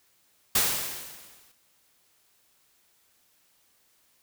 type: noise with exponential decay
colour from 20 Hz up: white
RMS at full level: -21 dBFS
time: 0.55-1.52 s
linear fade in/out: 5 ms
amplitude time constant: 210 ms
effects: white hiss -66 dBFS RMS until 4.22 s